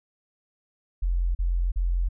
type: tone bursts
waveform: sine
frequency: 43.65 Hz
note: F1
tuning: in tune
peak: -21 dBFS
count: 3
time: 1.02-2.088 s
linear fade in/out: 10 ms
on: 330 ms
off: 39 ms
effects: none